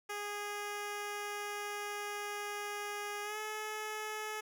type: tone with pitch glide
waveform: 10% pulse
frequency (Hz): 412.1 to 429.1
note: G#4 to A4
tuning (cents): -13 to -43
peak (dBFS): -30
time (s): 0.09-4.41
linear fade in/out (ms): 10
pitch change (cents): +70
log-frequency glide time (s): 3.23-3.38
effects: none